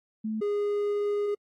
sine / triangle tone pair in turn, 217.9 / 411.3 Hz, A3 / G#4, -17 / -17 cents, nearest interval major seventh, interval 1100 cents, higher second, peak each -28 / -23 dBFS, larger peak second, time 0.24-0.41 / 0.41-1.35 s, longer second, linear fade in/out 10 ms, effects AAC 48 kbps

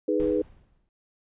sine chord, G# minor, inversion second, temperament equal, 311.1 / 415.3 / 493.9 Hz, D#4 / G#4 / B4, 0 / 0 / 0 cents, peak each -26 dBFS, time 0.08-0.42 s, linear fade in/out 5 ms
brown noise with exponential decay, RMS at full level -34 dBFS, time 0.2-0.89 s, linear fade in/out 0 ms, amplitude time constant 150 ms
effects resampled to 8000 Hz

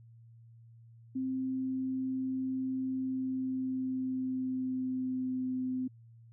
sine tone with pitch glide, 261.1 to 256.3 Hz, C4 to C4, -3 to -36 cents, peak -31 dBFS, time 1.15-5.88 s, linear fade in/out 10 ms, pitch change -33 cents, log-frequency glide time 2.93-5.55 s, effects added 115 Hz sine -53 dBFS peak until 6.32 s

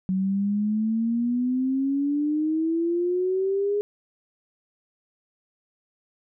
sine exponential sweep, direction up, 186.1 to 415.3 Hz, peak -21 dBFS, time 0.09-3.81 s, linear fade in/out 0 ms, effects none

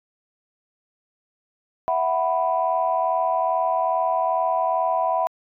sine chord, E suspended second, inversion none, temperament just, 659.3 / 741.7 / 988.9 Hz, E5 / F#5 / B5, 0 / +4 / +2 cents, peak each -23 dBFS, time 1.88-5.27 s, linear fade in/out 0 ms, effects tanh soft clip ceiling -9 dBFS

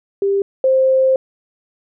sine tone pair in turn, 396.2 / 525.6 Hz, G4 / C5, +18 / +8 cents, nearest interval perfect fourth, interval 490 cents, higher second, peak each -13 / -10 dBFS, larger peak second, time 0.22-0.42 / 0.64-1.16 s, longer second, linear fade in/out 2 ms, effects none

